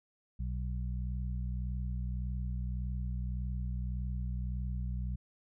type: harmonic tone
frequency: 61.74 Hz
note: B1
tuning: in tune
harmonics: 1 / 2 / 3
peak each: -34 / -40 / -44 dBFS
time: 0.39-5.16 s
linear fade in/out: 10 ms
effects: none